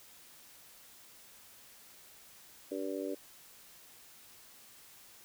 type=harmonic tone; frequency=96.6 Hz; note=G2; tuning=25 cents flat; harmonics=3 / 4 / 5 / 6; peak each=-39 / -40 / -41 / -42 dBFS; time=2.71-3.15 s; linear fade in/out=10 ms; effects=white hiss -57 dBFS RMS until 5.24 s